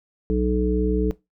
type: harmonic tone with a mistuned harmonic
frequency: 61.74 Hz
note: B1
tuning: in tune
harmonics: 1 / 3 / 5 / 7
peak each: -23 / -24 / -26 / -24 dBFS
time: 0.3-1.11 s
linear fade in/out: 0 ms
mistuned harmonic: 1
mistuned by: -33 cents
effects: noise-tail reverb RT60 0.2 s tail -19 dB re dry